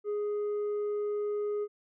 sine tone with tanh clipping, 415.3 Hz, G#4, in tune, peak -30 dBFS, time 0.04-1.68 s, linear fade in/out 50 ms, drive 3 dB, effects none

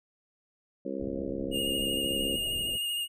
harmonic tone, 67.7 Hz, C#2, 40 cents flat, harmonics 3 / 4 / 5 / 6 / 7 / 8, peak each -39 / -37 / -38 / -42 / -40 / -39 dBFS, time 0.85-2.36 s, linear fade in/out 5 ms
pink low-pass noise, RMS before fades -41 dBFS, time 0.99-2.78 s, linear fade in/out 20 ms, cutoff 660 Hz, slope 96 dB/octave
square tone with vibrato, 2844 Hz, F7, 31 cents sharp, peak -30 dBFS, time 1.51-3.08 s, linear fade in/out 50 ms, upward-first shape sine, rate 13 Hz, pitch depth 23 cents each way
effects none

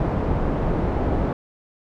pink low-pass noise, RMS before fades -22 dBFS, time 0-1.33 s, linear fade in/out 2 ms, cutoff 770 Hz, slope 12 dB/octave, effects none

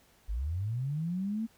sine linear sweep, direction up, 46.25 to 230 Hz, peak -30 dBFS, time 0.28-1.47 s, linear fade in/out 20 ms, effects pink hiss -64 dBFS RMS until 1.57 s

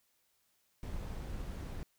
brown noise, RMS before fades -41 dBFS, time 0.83-1.83 s, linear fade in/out 0 ms, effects white hiss -75 dBFS RMS until 1.98 s

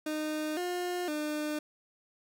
30% pulse tone with pitch steps, 307.3 / 356.7 / 301.6 Hz, D#4 / F4 / D4, -21 / +37 / +46 cents, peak -29 dBFS, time 0.06-1.59 s, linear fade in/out 5 ms, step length 510 ms, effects none

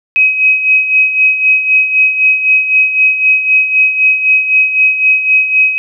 sine tone with tremolo, 2537 Hz, D#7, 33 cents sharp, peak -4 dBFS, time 0.16-5.78 s, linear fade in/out 0 ms, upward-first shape sine, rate 3.9 Hz, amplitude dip 65%, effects none

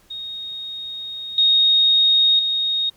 sine tone with level steps, 3729 Hz, A#7, in tune, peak -28 / -12 / -18 dBFS, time 0.1-2.9 s, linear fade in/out 10 ms, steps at 1.38 / 2.39 s, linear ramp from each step 2 ms, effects pink hiss -56 dBFS RMS until 2.96 s

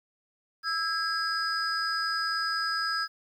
sine tone cluster, 1314 / 1633 / 4976 Hz, E6 / G#6 / D#8, -6 / -30 / -1 cents, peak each -30 dBFS, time 0.63-3.08 s, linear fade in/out 50 ms, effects tanh soft clip ceiling -21 dBFS + 10-bit

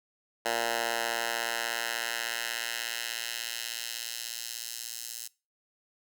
10% pulse tone with high-pass filter sweep, 116.54 Hz, A#2, in tune, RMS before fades -34 dBFS, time 0.45-5.28 s, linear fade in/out 10 ms, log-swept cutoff 690 to 6400 Hz, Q 0.89, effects noise-tail reverb RT60 0.3 s tail -22 dB re dry

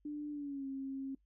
sine tone with pitch glide, 296 to 269.9 Hz, D4 to C#4, +14 to -46 cents, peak -38 dBFS, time 0.05-1.15 s, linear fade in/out 5 ms, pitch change -160 cents, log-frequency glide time 0.31-0.67 s, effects noise-tail reverb RT60 0.1 s tail -21 dB re dry + added 50 Hz sine -70 dBFS peak until 1.25 s

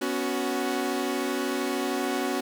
sawtooth chord, B suspended second, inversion none, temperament equal with one note detuned, 246.9 / 279.9 / 370 Hz, B3 / C#4 / F#4, 0 / +17 / 0 cents, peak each -28 / -26 / -26 dBFS, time 0.01-2.41 s, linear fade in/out 10 ms, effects none

